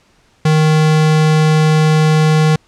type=tone; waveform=square; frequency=155.56 Hz; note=D#3; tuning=in tune; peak=-9 dBFS; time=0.45-2.56 s; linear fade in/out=5 ms; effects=pink hiss -53 dBFS RMS until 2.67 s + low-pass 7000 Hz 12 dB/octave